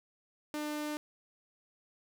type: tone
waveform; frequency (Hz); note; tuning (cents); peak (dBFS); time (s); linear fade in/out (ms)
sawtooth; 299.8; D4; +36; -31; 0.54-0.97; 0
effects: none